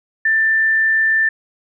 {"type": "tone", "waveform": "sine", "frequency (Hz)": 1777, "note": "A6", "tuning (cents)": 17, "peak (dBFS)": -12, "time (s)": [0.25, 1.29], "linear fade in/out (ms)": 5, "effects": []}